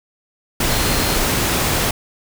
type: tone in noise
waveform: sine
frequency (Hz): 4205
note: C8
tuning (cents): +8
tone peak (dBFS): -29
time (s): 0.69-1.16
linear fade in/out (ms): 5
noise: pink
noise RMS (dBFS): -18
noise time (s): 0.6-1.91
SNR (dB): -14
effects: none